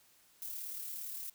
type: noise with amplitude modulation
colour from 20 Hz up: violet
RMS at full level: -41 dBFS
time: 0.42-1.3 s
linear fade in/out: 2 ms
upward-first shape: sine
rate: 37.3 Hz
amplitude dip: 35%
effects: white hiss -66 dBFS RMS until 1.34 s